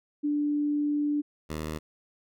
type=tone pair in turn; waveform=sine / 10% pulse; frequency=293.7 / 77.79 Hz; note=D4 / D#2; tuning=0 / 0 cents; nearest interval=octave + major seventh; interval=2300 cents; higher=first; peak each=-24 dBFS; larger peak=neither; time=0.23-1.22 / 1.49-1.79 s; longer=first; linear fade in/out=20 ms; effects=none